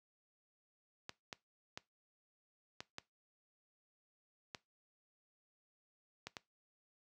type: clicks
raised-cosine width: 0.2 ms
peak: -26 dBFS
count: 8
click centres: 1.094 / 1.328 / 1.775 / 2.805 / 2.984 / 4.548 / 6.27 / 6.368 s
effects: noise-tail reverb RT60 0.2 s tail -20 dB re dry + high-pass 80 Hz 12 dB/octave